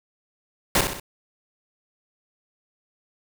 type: noise with echo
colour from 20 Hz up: pink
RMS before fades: -19 dBFS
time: 0.75-0.81 s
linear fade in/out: 2 ms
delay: 63 ms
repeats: 3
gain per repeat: -6 dB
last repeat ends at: 0.999 s
effects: none